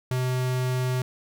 square tone, 127.4 Hz, C3, 46 cents flat, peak -24 dBFS, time 0.11-1.02 s, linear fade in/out 2 ms, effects 11-bit

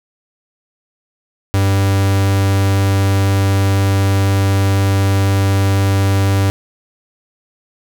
45% pulse tone, 98 Hz, G2, in tune, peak -11 dBFS, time 1.54-6.5 s, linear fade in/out 0 ms, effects none

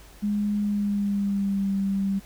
sine tone with pitch glide, 206.7 to 196 Hz, G#3 to G3, -8 to 0 cents, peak -22 dBFS, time 0.22-2.2 s, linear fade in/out 20 ms, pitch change -92 cents, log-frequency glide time 0.59-1.69 s, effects added 50 Hz sine -48 dBFS peak until 2.25 s + pink hiss -51 dBFS RMS until 2.25 s

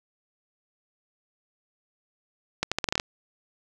accelerating click train, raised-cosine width 0.2 ms, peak -7 dBFS, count 9, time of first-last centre 2.63-2.999 s, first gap 86 ms, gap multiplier 0.81, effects none

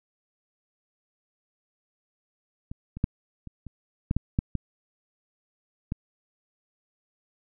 clicks, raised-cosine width 5 ms, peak -24 / -24 / -10 / -27 / -27 / -12 / -11 / -10 / -15 / -16 dBFS, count 10, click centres 2.715 / 2.97 / 3.041 / 3.473 / 3.667 / 4.111 / 4.166 / 4.389 / 4.553 / 5.921 s, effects none

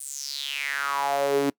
sawtooth tone with high-pass filter sweep, 140.6 Hz, C#3, 25 cents sharp, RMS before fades -27 dBFS, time 0-1.5 s, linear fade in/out 5 ms, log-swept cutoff 9500 to 300 Hz, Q 5.8, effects noise-tail reverb RT60 0.1 s tail -23 dB re dry

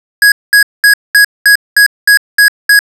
square tone bursts, 1661.2 Hz, G#6, in tune, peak -3 dBFS, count 9, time 0.22-2.791 s, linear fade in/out 2 ms, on 99 ms, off 210 ms, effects resampled to 32000 Hz + 7-bit

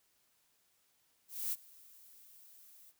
violet noise with ADSR envelope, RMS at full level -35 dBFS, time 1.28-2.93 s, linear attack 240 ms, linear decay 39 ms, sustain -24 dB, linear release 42 ms, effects white hiss -74 dBFS RMS until 2.99 s

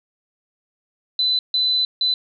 sine tone bursts at uneven times, 4012 Hz, B7, 26 cents sharp, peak -16 dBFS, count 3, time 1.19-1.39 / 1.54-1.85 / 2.01-2.14 s, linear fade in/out 2 ms, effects none

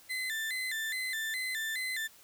35% pulse tone with vibrato, 1902 Hz, A#6, 34 cents sharp, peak -31 dBFS, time 0.09-2.08 s, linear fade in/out 20 ms, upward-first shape square, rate 2.4 Hz, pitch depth 120 cents each way, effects white hiss -58 dBFS RMS until 2.23 s

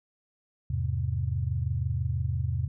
sine chord, E augmented, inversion none, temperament just, 82.41 / 103.01 / 128.76 Hz, E2 / G#2 / B#2, 0 / -14 / -27 cents, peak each -30 / -31 / -30 dBFS, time 0.7-2.68 s, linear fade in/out 5 ms, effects none

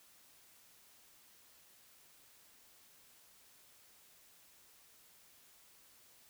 silence, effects white hiss -64 dBFS RMS until 6.29 s

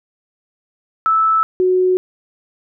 sine tone pair in turn, 1312 / 368.2 Hz, E6 / F#4, -9 / -8 cents, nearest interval octave + minor seventh, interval 2199 cents, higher first, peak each -11 dBFS, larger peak neither, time 1.06-1.43 / 1.6-1.97 s, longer neither, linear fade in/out 0 ms, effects none

